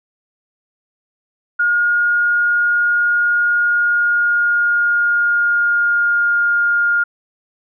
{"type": "tone with pitch glide", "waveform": "sine", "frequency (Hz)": [1428, 1414], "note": ["F6", "F6"], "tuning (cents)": [38, 21], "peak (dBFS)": -12, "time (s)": [1.59, 7.04], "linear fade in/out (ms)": 10, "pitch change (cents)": -17, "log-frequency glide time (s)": [3.58, 6.43], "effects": []}